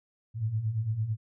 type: beating tone pair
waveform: sine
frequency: 103.83 / 112.73 Hz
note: G#2 / A2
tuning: 0 / +42 cents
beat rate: 8.9 Hz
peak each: -34 / -28 dBFS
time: 0.34-1.17 s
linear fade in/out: 50 ms
effects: none